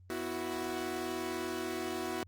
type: chord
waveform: sawtooth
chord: B suspended fourth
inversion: none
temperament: equal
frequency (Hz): 246.9 / 329.6 / 370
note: B3 / E4 / F#4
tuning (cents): 0 / 0 / 0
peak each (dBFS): -39 / -35 / -34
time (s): 0.1-2.23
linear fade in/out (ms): 0
effects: added 91 Hz sine -54 dBFS peak until 2.27 s + Opus 24 kbps